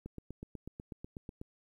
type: click train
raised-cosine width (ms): 3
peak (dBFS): -30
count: 12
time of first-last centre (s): 0.06-1.415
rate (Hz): 8.12
effects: 11-bit